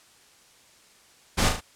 pink noise with echo, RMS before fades -22 dBFS, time 1.37-1.5 s, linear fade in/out 20 ms, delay 37 ms, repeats 3, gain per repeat -5 dB, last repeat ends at 1.611 s, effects white hiss -56 dBFS RMS until 1.75 s + low-pass 9000 Hz 12 dB/octave

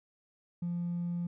sine tone with hard clipping, 173.5 Hz, F3, 11 cents flat, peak -32 dBFS, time 0.62-1.27 s, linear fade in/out 5 ms, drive 1 dB, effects none

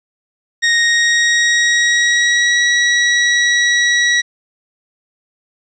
sawtooth tone with pitch glide, 1864.7 to 1924.9 Hz, A#6 to B6, 0 to -45 cents, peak -7 dBFS, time 0.62-4.22 s, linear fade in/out 20 ms, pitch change +55 cents, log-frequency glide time 0.75-2.65 s, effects resampled to 16000 Hz + 8-bit

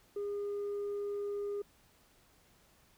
sine tone with tanh clipping, 407.3 Hz, G#4, 34 cents flat, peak -35 dBFS, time 0.16-1.62 s, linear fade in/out 5 ms, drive 1 dB, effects pink hiss -66 dBFS RMS until 2.97 s

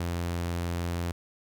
sawtooth tone, 86.2 Hz, F2, 22 cents flat, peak -25 dBFS, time 0-1.12 s, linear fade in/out 5 ms, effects none

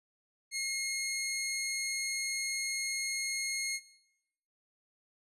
15% pulse tone, 2153 Hz, C7, 49 cents sharp, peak -27 dBFS, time 0.51-3.8 s, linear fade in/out 50 ms, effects noise-tail reverb RT60 0.8 s tail -17 dB re dry + resampled to 32000 Hz

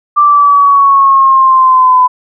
sine exponential sweep, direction down, 1180 to 1002 Hz, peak -3 dBFS, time 0.16-2.08 s, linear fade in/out 20 ms, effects none

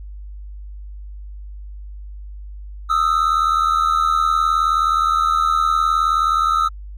triangle tone pair together, 1244.5 / 1323.8 Hz, D#6 / E6, 0 / +7 cents, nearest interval minor second, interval 107 cents, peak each -16 / -15 dBFS, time 2.89-6.69 s, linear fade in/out 20 ms, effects added 50 Hz sine -31 dBFS peak until 6.97 s

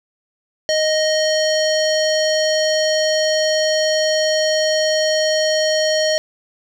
square tone with low-pass filter, 622.3 Hz, D#5, in tune, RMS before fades -17 dBFS, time 0.69-6.18 s, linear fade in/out 0 ms, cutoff 5200 Hz, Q 4.3, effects 8-bit

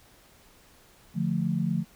sine chord, D minor, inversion none, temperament equal, 146.83 / 174.61 / 220 Hz, D3 / F3 / A3, 0 / 0 / 0 cents, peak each -30 / -27 / -30 dBFS, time 1.14-1.85 s, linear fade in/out 50 ms, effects pink hiss -57 dBFS RMS until 1.95 s

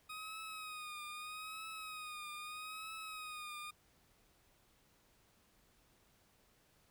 20% pulse tone with vibrato, 1251 Hz, D#6, 9 cents sharp, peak -40 dBFS, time 0.09-3.71 s, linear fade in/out 10 ms, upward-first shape triangle, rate 0.79 Hz, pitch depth 68 cents each way, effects pink hiss -71 dBFS RMS until 6.9 s

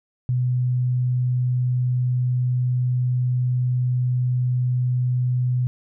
sine tone, 125.1 Hz, B2, 23 cents sharp, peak -18 dBFS, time 0.29-5.67 s, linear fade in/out 0 ms, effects none

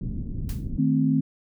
pink low-pass noise, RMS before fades -30 dBFS, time 0.01-0.78 s, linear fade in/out 2 ms, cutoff 250 Hz, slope 24 dB/octave
white noise with exponential decay, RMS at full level -39 dBFS, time 0.49-0.7 s, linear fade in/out 1 ms, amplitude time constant 44 ms
sine chord, A diminished, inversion second, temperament equal, 155.56 / 220 / 261.6 Hz, Eb3 / A3 / C4, 0 / 0 / 0 cents, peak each -23 / -26 / -21 dBFS, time 0.78-1.21 s, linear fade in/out 10 ms
effects none

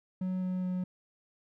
triangle tone with pitch steps, 185 / 183.83 / 182.66 Hz, F#3 / F#3 / F#3, 0 / -11 / -22 cents, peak -28 dBFS, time 0.21-0.84 s, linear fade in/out 5 ms, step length 210 ms, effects none

